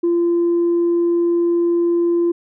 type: tone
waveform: sine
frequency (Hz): 343.2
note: F4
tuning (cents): -30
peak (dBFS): -12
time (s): 0.03-2.32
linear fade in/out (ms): 10
effects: tanh soft clip ceiling -11 dBFS